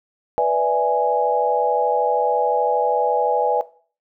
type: chord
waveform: sine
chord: E dominant seventh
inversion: second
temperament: equal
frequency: 493.9 / 587.3 / 659.3 / 830.6 Hz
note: B4 / D5 / E5 / G#5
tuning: 0 / 0 / 0 / 0 cents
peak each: -20 / -23 / -22 / -19 dBFS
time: 0.38-3.61 s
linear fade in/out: 0 ms
effects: noise-tail reverb RT60 0.4 s tail -17 dB re dry